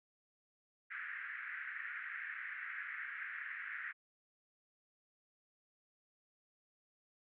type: band-pass noise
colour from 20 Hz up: white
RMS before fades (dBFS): -45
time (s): 0.9-3.93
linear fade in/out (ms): 20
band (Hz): 1500 to 2000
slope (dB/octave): 48
effects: none